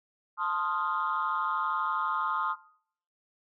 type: chord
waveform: sine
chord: F dominant seventh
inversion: first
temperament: equal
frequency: 880 / 1046.5 / 1244.5 / 1396.9 Hz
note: A5 / C6 / Eb6 / F6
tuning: 0 / 0 / 0 / 0 cents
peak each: -35 / -31 / -30 / -35 dBFS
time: 0.37-2.56 s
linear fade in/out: 50 ms
effects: noise-tail reverb RT60 0.6 s tail -19 dB re dry + tanh soft clip ceiling -20 dBFS